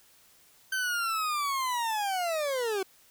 40% pulse linear sweep, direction down, 1551 to 370 Hz, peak -27 dBFS, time 0.72-2.83 s, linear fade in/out 5 ms, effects white hiss -60 dBFS RMS until 3.1 s

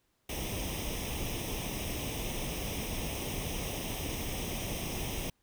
pink noise with comb filter, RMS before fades -36 dBFS, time 0.29-5.3 s, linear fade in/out 5 ms, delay 0.34 ms, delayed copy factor +0.75, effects pink hiss -75 dBFS RMS until 5.42 s

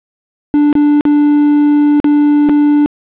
triangle tone with dropouts, 293.7 Hz, D4, in tune, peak -4 dBFS, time 0.54-2.86 s, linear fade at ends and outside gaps 0 ms, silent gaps 0.728-0.753 / 1.009-1.053 / 2.001-2.044 / 2.489-2.495 s, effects resampled to 8000 Hz + 7-bit

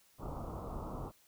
pink low-pass noise, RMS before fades -42 dBFS, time 0.18-1.12 s, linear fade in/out 50 ms, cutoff 1300 Hz, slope 96 dB/octave, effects white hiss -67 dBFS RMS until 1.27 s

